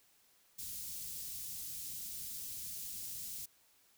white band-stop noise, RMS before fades -44 dBFS, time 0.58-3.46 s, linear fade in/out 10 ms, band 160 to 5100 Hz, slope 12 dB/octave, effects white hiss -69 dBFS RMS until 3.97 s

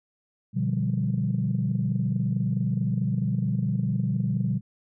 sine chord, G dominant seventh, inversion first, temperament just, 122.5 / 147 / 176.4 / 196 Hz, B2 / D3 / F3 / G3, -14 / +2 / +18 / 0 cents, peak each -26 / -29 / -29 / -28 dBFS, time 0.53-4.61 s, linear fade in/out 50 ms, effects tanh soft clip ceiling -14 dBFS

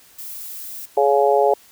violet noise, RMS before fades -33 dBFS, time 0.18-0.86 s, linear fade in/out 10 ms
harmonic tone, 140.1 Hz, C#3, 19 cents sharp, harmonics 3 / 4 / 5 / 6, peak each -17 / -18 / -19 / -20 dBFS, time 0.97-1.54 s, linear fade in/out 5 ms
effects white hiss -50 dBFS RMS until 1.71 s

